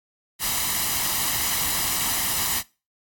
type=noise with comb filter; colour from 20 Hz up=white; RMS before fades=-24 dBFS; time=0.39-2.63 s; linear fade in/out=50 ms; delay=1 ms; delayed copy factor=+0.55; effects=noise-tail reverb RT60 0.3 s tail -21 dB re dry + AAC 64 kbps

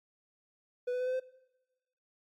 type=tone with pitch steps; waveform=triangle; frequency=493.9 / 499.4 / 504.9 / 510.4 / 516.1 Hz; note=B4 / B4 / B4 / C5 / C5; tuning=0 / +19 / +38 / -43 / -24 cents; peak=-28 dBFS; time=0.87-1.2 s; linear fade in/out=10 ms; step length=66 ms; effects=noise-tail reverb RT60 1.0 s tail -20 dB re dry + MP3 96 kbps

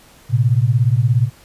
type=beating tone pair; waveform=sine; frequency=113.3 / 130.3 Hz; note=A#2 / C3; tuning=-49 / -7 cents; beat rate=17 Hz; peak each=-14 / -15 dBFS; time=0.29-1.3 s; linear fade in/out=50 ms; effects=pink hiss -47 dBFS RMS until 1.44 s + resampled to 32000 Hz

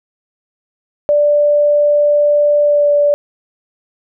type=tone with pitch glide; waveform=sine; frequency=587.3 to 581.6 Hz; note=D5 to D5; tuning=0 to -17 cents; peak=-8 dBFS; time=1.09-3.14 s; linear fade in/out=0 ms; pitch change=-17 cents; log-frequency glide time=2.63-2.91 s; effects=none

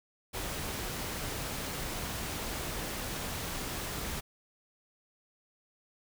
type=noise; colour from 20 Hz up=pink; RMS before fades=-37 dBFS; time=0.33-4.21 s; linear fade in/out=20 ms; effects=none

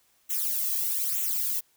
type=noise with flanger; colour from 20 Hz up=violet; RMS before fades=-28 dBFS; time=0.29-1.61 s; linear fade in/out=20 ms; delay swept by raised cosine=0.2 to 1.4 ms; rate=1.1 Hz; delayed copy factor=-0.9; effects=white hiss -66 dBFS RMS until 1.76 s

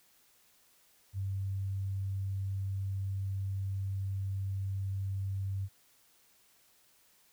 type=tone; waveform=sine; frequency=97.2 Hz; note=G2; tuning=14 cents flat; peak=-32 dBFS; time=1.13-5.69 s; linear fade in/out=50 ms; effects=white hiss -66 dBFS RMS until 7.32 s

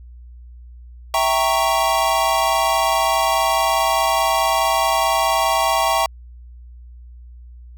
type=chord; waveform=square; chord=E diminished seventh; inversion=none; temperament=equal with one note detuned; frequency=659.3 / 784 / 927.5 / 1108.7 Hz; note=E5 / G5 / Bb5 / Db6; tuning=0 / 0 / -9 / 0 cents; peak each=-22 dBFS; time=1.14-6.06 s; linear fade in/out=2 ms; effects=added 60 Hz sine -37 dBFS peak until 7.77 s

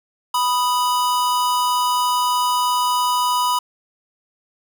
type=tone pair together; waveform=square; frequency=987.8 / 1244.6 Hz; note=B5 / D#6; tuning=0 / 0 cents; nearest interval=major third; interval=400 cents; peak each=-18 / -25 dBFS; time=0.34-3.59 s; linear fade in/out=5 ms; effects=none

